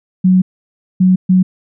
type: tone bursts at uneven times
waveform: sine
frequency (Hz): 185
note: F#3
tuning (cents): 0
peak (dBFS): -6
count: 3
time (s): 0.24-0.42 / 1-1.16 / 1.29-1.43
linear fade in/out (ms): 10
effects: none